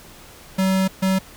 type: tone bursts at uneven times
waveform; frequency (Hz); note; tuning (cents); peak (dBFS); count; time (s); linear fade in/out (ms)
square; 189.9; F#3; +45; -17; 2; 0.58-0.88 / 1.02-1.19; 10
effects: pink hiss -44 dBFS RMS until 1.36 s